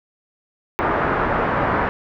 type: low-pass noise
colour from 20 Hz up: white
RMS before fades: -20 dBFS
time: 0.79-1.89 s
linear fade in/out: 0 ms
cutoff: 1500 Hz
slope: 24 dB/octave
effects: none